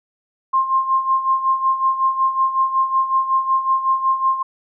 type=tone with tremolo; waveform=sine; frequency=1059 Hz; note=C6; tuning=21 cents sharp; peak=-12 dBFS; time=0.53-4.43 s; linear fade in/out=10 ms; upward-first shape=sine; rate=5.4 Hz; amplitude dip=70%; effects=none